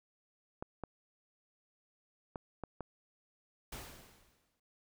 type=clicks; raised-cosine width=1 ms; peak=-26 dBFS; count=5; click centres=0.625 / 0.837 / 2.358 / 2.637 / 2.807 s
type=noise with exponential decay; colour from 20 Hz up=pink; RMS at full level=-44 dBFS; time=3.72-4.6 s; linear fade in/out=5 ms; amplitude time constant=190 ms
effects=none